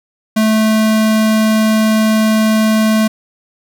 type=tone; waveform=square; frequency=218.1 Hz; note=A3; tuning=15 cents flat; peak=-10 dBFS; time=0.36-3.08 s; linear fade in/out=10 ms; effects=none